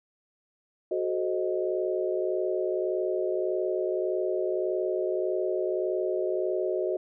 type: chord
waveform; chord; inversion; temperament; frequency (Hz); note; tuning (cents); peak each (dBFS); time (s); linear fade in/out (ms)
sine; F# diminished seventh; none; equal with one note detuned; 370 / 431.7 / 523.3 / 622.3; F#4 / A4 / C5 / Eb5; 0 / -33 / 0 / 0; -28 / -34 / -34 / -31; 0.91-6.97; 5
effects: none